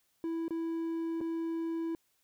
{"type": "tone with dropouts", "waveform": "triangle", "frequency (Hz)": 329.6, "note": "E4", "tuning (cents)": 0, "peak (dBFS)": -30, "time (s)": [0.24, 1.95], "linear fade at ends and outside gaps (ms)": 1, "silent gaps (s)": [[0.481, 0.507], [1.206, 1.212]], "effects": ["white hiss -74 dBFS RMS until 2.23 s"]}